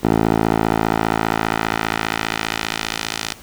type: tone with band-pass filter sweep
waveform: 10% pulse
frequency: 55 Hz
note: A1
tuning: in tune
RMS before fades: -20 dBFS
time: 0.03-3.34 s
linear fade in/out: 10 ms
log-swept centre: 450 to 4900 Hz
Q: 0.75
effects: pink hiss -42 dBFS RMS until 3.42 s